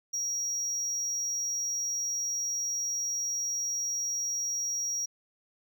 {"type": "tone", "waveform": "triangle", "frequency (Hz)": 5680, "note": "F8", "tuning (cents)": 28, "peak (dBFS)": -28, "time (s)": [0.13, 5.06], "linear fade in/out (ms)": 10, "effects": []}